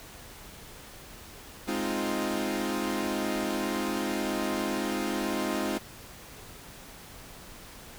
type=chord; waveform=sawtooth; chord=F minor seventh; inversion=first; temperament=equal; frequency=207.7 / 261.6 / 311.1 / 349.2 Hz; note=Ab3 / C4 / Eb4 / F4; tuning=0 / 0 / 0 / 0 cents; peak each=-30 dBFS; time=1.67-5.79 s; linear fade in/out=20 ms; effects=pink hiss -47 dBFS RMS until 7.98 s